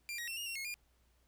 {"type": "tone with pitch steps", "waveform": "sawtooth", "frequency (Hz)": [2381, 1893, 2705, 2846, 2737, 2167, 2415], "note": ["D7", "A#6", "E7", "F7", "F7", "C#7", "D7"], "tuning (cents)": [23, 26, 44, 32, -36, -40, 48], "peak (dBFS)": -36, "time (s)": [0.09, 0.741], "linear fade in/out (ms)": 0, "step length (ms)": 93, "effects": ["added 60 Hz sine -70 dBFS peak until 1.27 s", "pink hiss -75 dBFS RMS until 1.27 s"]}